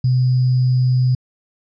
sine tone with sample-and-hold, 127.1 Hz, C3, 50 cents flat, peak -12 dBFS, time 0.04-1.15 s, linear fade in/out 5 ms, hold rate 4900 Hz, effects resampled to 16000 Hz

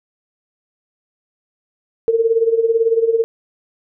sine tone with tremolo, 455.4 Hz, A#4, 40 cents flat, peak -9 dBFS, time 2.08-3.24 s, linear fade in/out 0 ms, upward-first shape sine, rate 18 Hz, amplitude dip 75%, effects none

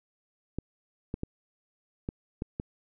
clicks, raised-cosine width 3 ms, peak -19 dBFS, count 6, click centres 0.586 / 1.141 / 1.234 / 2.089 / 2.421 / 2.599 s, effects none

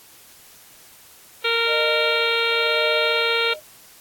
harmonic tone, 462.8 Hz, A#4, 13 cents flat, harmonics 1 / 2 / 3 / 4 / 5 / 6 / 7 / 8 / 9, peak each -24 / -32 / -25 / -33 / -24 / -28 / -28 / -27 / -31 dBFS, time 1.44-3.54 s, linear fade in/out 10 ms
sine tone with tremolo, 612 Hz, D#5, 29 cents flat, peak -23 dBFS, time 1.66-3.61 s, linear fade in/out 50 ms, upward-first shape sine, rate 1 Hz, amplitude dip 90%
effects white hiss -48 dBFS RMS until 4 s + AAC 64 kbps

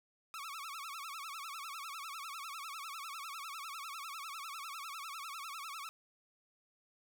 sawtooth tone with vibrato, 1216 Hz, D#6, 40 cents flat, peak -39 dBFS, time 0.34-5.89 s, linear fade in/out 0 ms, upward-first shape sine, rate 10 Hz, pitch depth 190 cents each way, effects none

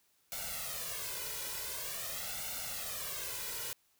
white noise with flanger, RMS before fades -40 dBFS, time 0.32-3.73 s, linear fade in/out 0 ms, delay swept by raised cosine 1.4 to 2.06 ms, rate 0.46 Hz, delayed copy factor +0.9, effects white hiss -72 dBFS RMS until 3.99 s

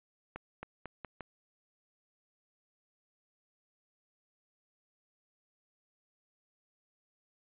accelerating click train, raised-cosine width 0.5 ms, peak -26 dBFS, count 5, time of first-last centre 0.36-1.207 s, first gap 270 ms, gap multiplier 0.84, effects resampled to 8000 Hz

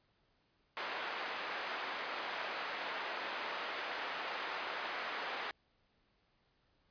white band-pass noise, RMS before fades -41 dBFS, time 0.77-5.51 s, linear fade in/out 0 ms, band 490 to 2000 Hz, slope 12 dB/octave, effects pink hiss -75 dBFS RMS until 6.9 s + resampled to 11025 Hz

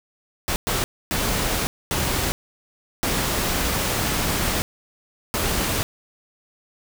pink noise bursts at uneven times, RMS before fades -23 dBFS, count 6, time 0.48-0.56 / 0.67-0.84 / 1.11-1.67 / 1.91-2.32 / 3.03-4.62 / 5.34-5.83 s, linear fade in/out 0 ms, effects none

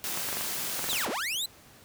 white high-pass noise, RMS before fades -33 dBFS, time 0.04-1.05 s, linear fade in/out 0 ms, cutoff 110 Hz, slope 96 dB/octave
clicks, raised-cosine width 0.5 ms, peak -20 dBFS, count 10, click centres 0.174 / 0.288 / 0.328 / 0.37 / 0.41 / 0.793 / 0.842 / 0.889 / 0.93 / 1.063 s
sawtooth linear two-way sweep, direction down then up, 4121 to 178.6 to 4121 Hz, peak -26 dBFS, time 0.89-1.46 s, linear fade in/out 5 ms, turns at 1.09 s
effects pink hiss -54 dBFS RMS until 1.84 s + high-pass 60 Hz 12 dB/octave

